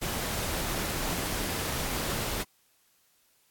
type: noise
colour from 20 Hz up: pink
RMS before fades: -32 dBFS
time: 0.01-2.44 s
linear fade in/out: 20 ms
effects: white hiss -67 dBFS RMS until 3.5 s + AAC 64 kbps